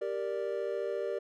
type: chord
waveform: triangle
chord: G minor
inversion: none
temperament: equal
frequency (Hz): 392 / 466.2 / 587.3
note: G4 / Bb4 / D5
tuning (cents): 0 / 0 / 0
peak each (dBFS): -34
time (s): 0.01-1.19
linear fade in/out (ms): 10
effects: none